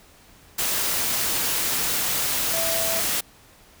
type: tone in noise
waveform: sine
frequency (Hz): 660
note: E5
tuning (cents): +2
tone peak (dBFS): -28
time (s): 2.53-3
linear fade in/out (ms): 10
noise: white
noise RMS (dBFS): -24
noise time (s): 0.58-3.21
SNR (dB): -7
effects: pink hiss -52 dBFS RMS until 3.8 s